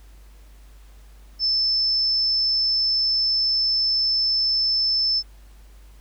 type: tone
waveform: sine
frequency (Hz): 5274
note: E8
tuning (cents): 0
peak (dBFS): -18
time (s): 1.39-5.23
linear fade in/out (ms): 50
effects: added 50 Hz sine -44 dBFS peak until 6 s + pink hiss -57 dBFS RMS until 6 s